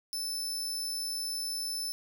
sawtooth tone, 5274 Hz, E8, in tune, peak -30 dBFS, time 0.13-1.92 s, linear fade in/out 0 ms, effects none

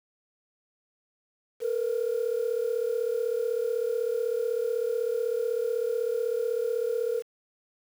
sine tone pair together, 450 / 486 Hz, A4 / B4, +39 / -28 cents, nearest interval minor second, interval 133 cents, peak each -27 dBFS, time 1.6-7.23 s, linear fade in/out 50 ms, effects tanh soft clip ceiling -20 dBFS + 8-bit

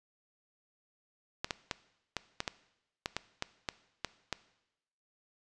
clicks, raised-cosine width 0.2 ms, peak -15 dBFS, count 12, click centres 1.445 / 1.508 / 1.712 / 2.167 / 2.404 / 2.478 / 3.059 / 3.166 / 3.424 / 3.688 / 4.047 / 4.327 s, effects noise-tail reverb RT60 0.9 s tail -18 dB re dry + resampled to 22050 Hz

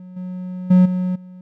triangle tone with level steps, 182.6 Hz, F#3, 23 cents flat, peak -33 / -24 / -6 / -16 / -34 dBFS, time 0-1.41 s, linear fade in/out 2 ms, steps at 0.16 / 0.7 / 0.85 / 1.15 s, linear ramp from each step 10 ms, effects none

